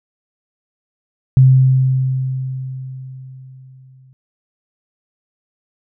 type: tone with exponential decay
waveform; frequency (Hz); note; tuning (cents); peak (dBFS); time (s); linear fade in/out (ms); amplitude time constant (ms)
sine; 130.81; C3; 0; -4; 1.37-4.13; 0; 600
effects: none